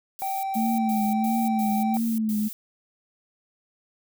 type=noise bursts; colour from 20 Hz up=violet; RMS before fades=-37 dBFS; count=7; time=0.19-2.53 s; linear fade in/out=0 ms; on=240 ms; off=110 ms
type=tone; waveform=triangle; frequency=776 Hz; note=G5; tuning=18 cents flat; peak=-24 dBFS; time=0.22-1.97 s; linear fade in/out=0 ms
type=tone with vibrato; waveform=sine; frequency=220 Hz; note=A3; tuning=in tune; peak=-22 dBFS; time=0.55-2.49 s; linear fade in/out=20 ms; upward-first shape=triangle; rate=1.5 Hz; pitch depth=78 cents each way
effects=none